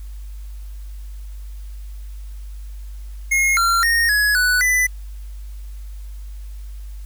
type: tone with pitch steps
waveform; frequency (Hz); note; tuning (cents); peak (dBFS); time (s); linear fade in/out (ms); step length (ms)
square; 2153 / 1372 / 1852 / 1682 / 1484 / 1996; C7 / F6 / A#6 / G#6 / F#6 / B6; +49 / -31 / -12 / +22 / +5 / +18; -15; 3.31-4.87; 10; 260
effects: added 50 Hz sine -30 dBFS peak until 7.05 s + white hiss -53 dBFS RMS until 7.05 s